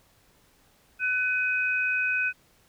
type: tone pair together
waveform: sine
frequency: 1500 / 2518 Hz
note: F#6 / D#7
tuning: +23 / +20 cents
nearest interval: major sixth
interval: 897 cents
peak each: -26 / -26 dBFS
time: 0.99-2.33 s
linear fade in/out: 50 ms
effects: pink hiss -62 dBFS RMS until 2.68 s